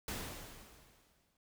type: noise with exponential decay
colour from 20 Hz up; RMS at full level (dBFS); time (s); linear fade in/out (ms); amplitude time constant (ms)
pink; -39; 0.08-1.37; 2; 280
effects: none